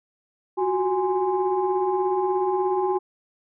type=tone cluster; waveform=sine; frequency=356.8 / 373.5 / 827 / 1042 Hz; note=F4 / F#4 / G#5 / C6; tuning=+37 / +16 / -8 / -7 cents; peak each=-31 / -22 / -25 / -31 dBFS; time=0.57-2.99 s; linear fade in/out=20 ms; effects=tanh soft clip ceiling -10 dBFS